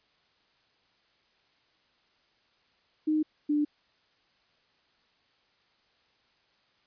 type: tone pair in turn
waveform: sine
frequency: 308.6 / 296.1 Hz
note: D#4 / D4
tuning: -14 / +14 cents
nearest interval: minor second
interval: 72 cents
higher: first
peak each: -23 dBFS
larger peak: neither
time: 3.07-3.23 / 3.49-3.65 s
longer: neither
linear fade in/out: 10 ms
effects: white hiss -68 dBFS RMS until 6.86 s + resampled to 11025 Hz